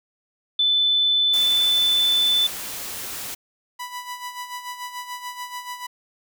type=tone; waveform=sine; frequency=3512 Hz; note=A7; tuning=4 cents flat; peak=-16 dBFS; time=0.59-2.47 s; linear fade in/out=5 ms
type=noise; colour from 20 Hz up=white; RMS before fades=-32 dBFS; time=1.33-3.35 s; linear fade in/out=10 ms
type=tone with tremolo; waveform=sawtooth; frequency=987.8 Hz; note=B5; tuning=in tune; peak=-25 dBFS; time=3.79-5.87 s; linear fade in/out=10 ms; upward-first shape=sine; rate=6.9 Hz; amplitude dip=65%
effects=none